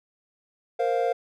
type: chord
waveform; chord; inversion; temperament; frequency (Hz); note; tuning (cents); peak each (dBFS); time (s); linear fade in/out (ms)
triangle; Bb suspended second; none; just; 466.2 / 524.4 / 699.2; Bb4 / C5 / F5; 0 / +4 / +2; -24 / -25 / -24; 0.79-1.13; 10
effects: none